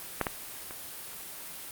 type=clicks; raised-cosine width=0.5 ms; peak=-11 / -14 / -26 dBFS; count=3; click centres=0.213 / 0.268 / 0.709 s; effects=white hiss -42 dBFS RMS until 1.71 s + Opus 32 kbps